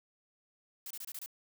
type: noise bursts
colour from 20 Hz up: blue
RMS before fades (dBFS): -43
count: 6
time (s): 0.86-1.261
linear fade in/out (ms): 2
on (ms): 46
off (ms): 25
effects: none